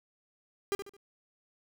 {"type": "tone with echo", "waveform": "45% pulse", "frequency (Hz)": 400, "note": "G4", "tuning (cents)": 35, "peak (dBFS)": -28, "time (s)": [0.72, 0.75], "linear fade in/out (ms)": 0, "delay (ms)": 72, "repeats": 3, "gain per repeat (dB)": -9, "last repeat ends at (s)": 0.966, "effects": []}